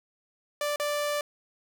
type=tone with dropouts; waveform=sawtooth; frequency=587.3 Hz; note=D5; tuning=in tune; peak=-23 dBFS; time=0.61-1.21 s; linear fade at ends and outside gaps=2 ms; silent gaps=0.76-0.798 s; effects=none